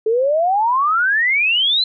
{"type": "exponential sweep", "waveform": "sine", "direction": "up", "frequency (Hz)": [427.2, 4129], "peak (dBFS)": -13, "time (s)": [0.06, 1.84], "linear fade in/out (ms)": 5, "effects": []}